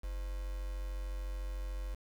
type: tone with quantisation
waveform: sine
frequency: 46.86 Hz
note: F#1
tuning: 23 cents sharp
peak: -36 dBFS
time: 0.03-1.95 s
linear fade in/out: 10 ms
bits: 8
effects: none